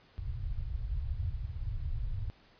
pink low-pass noise, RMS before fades -35 dBFS, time 0.18-2.3 s, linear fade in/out 0 ms, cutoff 120 Hz, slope 48 dB/octave, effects pink hiss -62 dBFS RMS until 2.59 s + resampled to 11025 Hz

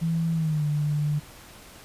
sine tone with pitch glide, 164.81 to 148.54 Hz, E3 to D3, 0 to +20 cents, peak -22 dBFS, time 0.01-1.2 s, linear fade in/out 20 ms, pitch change -180 cents, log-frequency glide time 0.33-0.64 s, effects pink hiss -47 dBFS RMS until 1.84 s + resampled to 32000 Hz

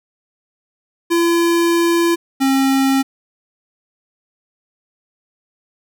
square tone pair in turn, 339.4 / 269.4 Hz, F4 / C#4, -49 / -49 cents, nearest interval major third, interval 400 cents, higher first, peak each -13 dBFS, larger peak neither, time 1.1-2.16 / 2.4-3.03 s, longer first, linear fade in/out 20 ms, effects none

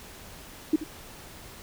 sine tone with echo, 310.8 Hz, D#4, 2 cents flat, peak -17 dBFS, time 0.73-0.76 s, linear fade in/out 5 ms, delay 80 ms, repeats 1, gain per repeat -14 dB, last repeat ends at 0.84 s, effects pink hiss -46 dBFS RMS until 1.62 s

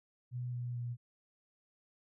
sine tone with pitch steps, 123.47 / 121.98 / 120.51 Hz, B2 / B2 / B2, 0 / -21 / -42 cents, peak -36 dBFS, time 0.31-0.97 s, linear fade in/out 50 ms, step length 220 ms, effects none

